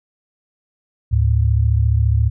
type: tone pair together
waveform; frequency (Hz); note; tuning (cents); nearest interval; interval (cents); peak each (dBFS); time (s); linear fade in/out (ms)
sine; 73.89 / 108.4; D2 / A2; +11 / -25; perfect fifth; 664; -15; 1.11-2.3; 20
effects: none